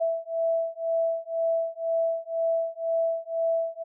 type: beating tone pair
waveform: sine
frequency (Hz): 659.3 / 661.3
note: E5 / E5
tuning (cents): 0 / +5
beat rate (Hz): 2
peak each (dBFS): -27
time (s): 0-3.84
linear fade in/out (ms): 20
effects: none